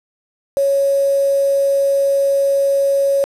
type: tone with quantisation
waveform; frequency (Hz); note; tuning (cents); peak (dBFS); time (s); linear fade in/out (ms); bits
sine; 554; C#5; -1; -12; 0.57-3.24; 0; 5
effects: low-pass 11000 Hz 12 dB/octave